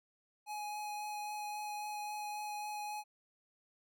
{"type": "tone with vibrato", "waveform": "square", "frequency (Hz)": 838, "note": "G#5", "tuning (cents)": 15, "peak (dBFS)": -40, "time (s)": [0.46, 3.04], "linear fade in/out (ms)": 50, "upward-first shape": "sine", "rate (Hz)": 3.7, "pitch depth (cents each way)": 9, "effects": []}